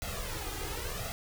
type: noise with flanger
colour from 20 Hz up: pink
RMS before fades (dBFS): -37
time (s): 0.02-1.12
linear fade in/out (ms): 0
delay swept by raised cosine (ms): 1.5 to 2.5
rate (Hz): 0.92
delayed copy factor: +0.75
effects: none